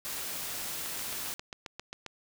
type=noise; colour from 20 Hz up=white; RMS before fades=-37 dBFS; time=0.05-1.34 s; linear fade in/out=0 ms
type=click train; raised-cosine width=0.2 ms; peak=-22 dBFS; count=10; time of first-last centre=0.86-2.063 s; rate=7.48 Hz
effects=none